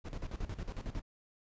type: noise with tremolo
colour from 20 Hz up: brown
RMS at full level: -38 dBFS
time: 0.04-1.02 s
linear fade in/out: 20 ms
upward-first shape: square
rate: 11 Hz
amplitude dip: 75%
effects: resampled to 16000 Hz